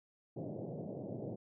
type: band-pass noise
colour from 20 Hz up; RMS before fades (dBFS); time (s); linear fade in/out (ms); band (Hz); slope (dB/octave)
pink; -43; 0.36-1.36; 10; 110 to 670; 48
effects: none